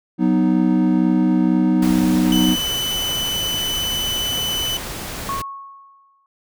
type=chord; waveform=triangle; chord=B major; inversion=second; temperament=equal; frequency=185 / 246.9 / 311.1 Hz; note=F#3 / B3 / D#4; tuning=0 / 0 / 0 cents; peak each=-16 dBFS; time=0.18-2.57 s; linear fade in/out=50 ms
type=noise; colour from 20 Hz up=pink; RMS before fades=-29 dBFS; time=1.82-5.42 s; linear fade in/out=5 ms
type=tone; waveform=40% pulse; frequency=3004 Hz; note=F#7; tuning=26 cents sharp; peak=-20 dBFS; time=2.32-4.77 s; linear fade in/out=2 ms
type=tone with exponential decay; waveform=sine; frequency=1100 Hz; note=C#6; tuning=14 cents flat; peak=-20 dBFS; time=5.29-6.26 s; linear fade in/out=1 ms; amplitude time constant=210 ms
effects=none